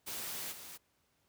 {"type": "noise with level steps", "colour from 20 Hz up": "white", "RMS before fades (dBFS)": [-41, -49], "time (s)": [0.06, 0.78], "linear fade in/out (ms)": 20, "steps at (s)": 0.51, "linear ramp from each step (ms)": 20, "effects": ["pink hiss -75 dBFS RMS until 1.28 s", "high-pass 60 Hz 12 dB/octave"]}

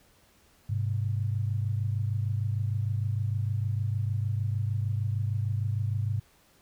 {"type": "tone pair together", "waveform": "sine", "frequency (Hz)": [102.2, 128.76], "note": ["G#2", "C3"], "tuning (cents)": [-27, -27], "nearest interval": "major third", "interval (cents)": 400, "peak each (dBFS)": [-27, -32], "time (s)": [0.69, 6.2], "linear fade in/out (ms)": 10, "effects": ["pink hiss -62 dBFS RMS until 6.61 s"]}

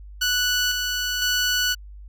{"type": "tone with tremolo", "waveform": "15% pulse", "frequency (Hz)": 1480, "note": "F#6", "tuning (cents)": 0, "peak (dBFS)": -13, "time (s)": [0.21, 1.75], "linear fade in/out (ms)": 10, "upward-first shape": "square", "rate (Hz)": 0.99, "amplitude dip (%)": 35, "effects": ["added 50 Hz sine -38 dBFS peak until 2.08 s"]}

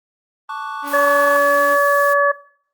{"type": "chord", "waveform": "triangle", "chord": "D major seventh", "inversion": "second", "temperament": "equal with one note detuned", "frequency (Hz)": [880, 1115.2, 1174.7, 1480], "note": ["A5", "C#6", "D6", "F#6"], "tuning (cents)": [0, 10, 0, 0], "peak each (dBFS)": [-28, -26, -30, -31], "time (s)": [0.49, 1.37], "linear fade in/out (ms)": 5}
{"type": "tone with pitch glide", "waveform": "sawtooth", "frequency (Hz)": [284.8, 287.1], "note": ["C#4", "D4"], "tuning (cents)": [47, -39], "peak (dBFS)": -24, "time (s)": [0.82, 1.78], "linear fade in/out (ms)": 50, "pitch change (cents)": 14, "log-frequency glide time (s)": [1.44, 1.62]}
{"type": "noise", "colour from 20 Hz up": "blue", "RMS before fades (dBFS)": -33, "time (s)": [0.87, 2.14], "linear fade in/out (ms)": 10}
{"type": "harmonic tone", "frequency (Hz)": 570, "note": "C#5", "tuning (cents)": 48, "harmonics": [1, 2, 3], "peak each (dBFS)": [-16, -16, -16], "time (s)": [0.93, 2.32], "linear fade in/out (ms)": 10}
{"effects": ["noise-tail reverb RT60 0.5 s tail -18 dB re dry", "Opus 32 kbps"]}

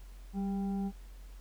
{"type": "tone with frequency modulation", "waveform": "sine", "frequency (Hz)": 194.9, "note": "G3", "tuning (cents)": -10, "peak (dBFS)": -31, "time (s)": [0.33, 0.92], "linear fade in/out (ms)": 50, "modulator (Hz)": 595, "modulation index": 0.38, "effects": ["added 45 Hz sine -46 dBFS peak until 1.4 s", "pink hiss -62 dBFS RMS until 1.4 s"]}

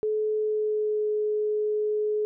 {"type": "tone with pitch glide", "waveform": "sine", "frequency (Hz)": [429.3, 423.9], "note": ["A4", "G#4"], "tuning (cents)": [-43, 35], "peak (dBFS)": -23, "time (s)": [0.03, 2.25], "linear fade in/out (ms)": 0, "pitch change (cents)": -22, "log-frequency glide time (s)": [0.36, 1.08], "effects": []}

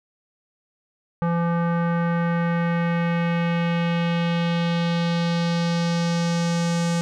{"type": "tone with low-pass filter sweep", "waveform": "square", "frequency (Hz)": 170, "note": "F3", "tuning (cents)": -46, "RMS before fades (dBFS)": -22, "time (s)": [1.22, 7.01], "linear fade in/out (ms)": 0, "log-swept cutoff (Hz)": [1200, 7400], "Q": 1.8, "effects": []}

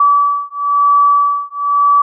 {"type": "beating tone pair", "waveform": "sine", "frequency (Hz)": [1149, 1150], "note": ["D6", "D6"], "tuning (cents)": [-38, -37], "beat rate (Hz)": 1, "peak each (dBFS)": -12, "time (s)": [0, 2.02], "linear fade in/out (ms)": 5, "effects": []}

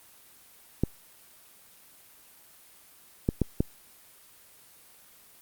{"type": "clicks", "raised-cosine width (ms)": 3, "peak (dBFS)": -10, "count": 4, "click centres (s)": [0.836, 3.289, 3.417, 3.605], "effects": ["white hiss -55 dBFS RMS until 5.41 s", "Opus 24 kbps"]}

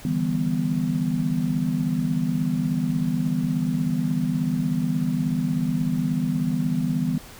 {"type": "chord", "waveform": "sine", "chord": "E minor seventh", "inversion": "third", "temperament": "just", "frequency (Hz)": [148.33, 164.81, 197.78, 247.2], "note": ["D3", "E3", "G3", "B3"], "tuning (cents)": [18, 0, 16, 2], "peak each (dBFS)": [-29, -25, -28, -25], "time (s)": [0.05, 7.18], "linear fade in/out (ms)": 2, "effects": ["pink hiss -44 dBFS RMS until 7.39 s"]}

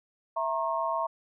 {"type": "chord", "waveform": "sine", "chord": "A# diminished", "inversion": "second", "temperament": "equal with one note detuned", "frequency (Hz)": [659.3, 932.3, 1080.3], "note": ["E5", "A#5", "C#6"], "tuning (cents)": [0, 0, -45], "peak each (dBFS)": -31, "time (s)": [0.36, 1.07], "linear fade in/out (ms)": 10, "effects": []}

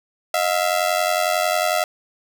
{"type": "ring-modulated tone", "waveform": "sawtooth", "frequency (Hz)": 668, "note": "E5", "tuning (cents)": 23, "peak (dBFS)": -11, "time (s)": [0.34, 1.84], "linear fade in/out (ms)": 2, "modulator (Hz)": 45.5, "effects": []}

